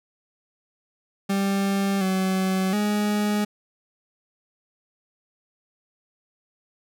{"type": "tone with pitch steps", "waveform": "40% pulse", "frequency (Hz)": [196.9, 188.8, 208.3], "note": ["G3", "F#3", "G#3"], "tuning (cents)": [8, 35, 5], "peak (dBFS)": -20, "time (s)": [1.29, 3.45], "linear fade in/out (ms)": 10, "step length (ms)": 720, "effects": []}